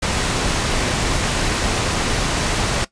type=low-pass noise; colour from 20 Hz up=pink; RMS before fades=-20 dBFS; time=0.02-2.85 s; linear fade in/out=10 ms; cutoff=9000 Hz; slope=12 dB/octave; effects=noise-tail reverb RT60 0.1 s tail -17 dB re dry + resampled to 22050 Hz